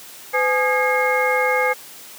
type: tone cluster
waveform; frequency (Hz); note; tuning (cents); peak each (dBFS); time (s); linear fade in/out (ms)
sine; 507 / 840 / 1226 / 1637 / 2145; B4 / G#5 / D#6 / G#6 / C7; +45 / +19 / -26 / -25 / +42; -20 / -23 / -25 / -25 / -21; 0.33-1.74; 20
effects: white hiss -40 dBFS RMS until 2.18 s + high-pass 150 Hz 12 dB/octave